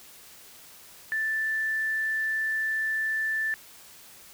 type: tone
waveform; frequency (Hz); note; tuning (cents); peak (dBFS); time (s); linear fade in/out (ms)
sine; 1763; A6; +3; -25; 1.12-3.54; 0
effects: white hiss -50 dBFS RMS until 4.33 s